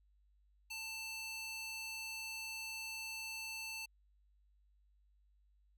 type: tone with high-pass filter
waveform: square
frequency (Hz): 888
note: A5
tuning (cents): +16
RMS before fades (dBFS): -45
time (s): 0.7-3.86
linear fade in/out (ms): 10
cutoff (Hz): 2700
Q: 1.5
effects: added 50 Hz sine -68 dBFS peak until 5.77 s